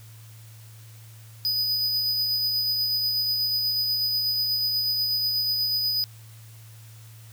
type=tone with tremolo; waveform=square; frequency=4978 Hz; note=D#8; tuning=in tune; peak=-22 dBFS; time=1.45-6.04 s; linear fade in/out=0 ms; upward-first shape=sine; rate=8.2 Hz; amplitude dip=25%; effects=added 111 Hz sine -44 dBFS peak until 7.32 s + white hiss -53 dBFS RMS until 7.32 s